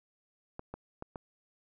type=clicks; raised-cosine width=1 ms; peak=-26 dBFS; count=4; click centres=0.594 / 0.74 / 1.024 / 1.158 s; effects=none